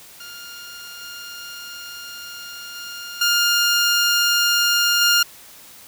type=tone with level steps; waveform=15% pulse; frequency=1409 Hz; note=F6; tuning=15 cents sharp; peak=-29 / -27 / -25 / -9 / -7 dBFS; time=0.2-5.23 s; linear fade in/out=5 ms; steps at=1.01 / 2.75 / 3.21 / 5.01 s; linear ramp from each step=5 ms; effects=white hiss -44 dBFS RMS until 5.87 s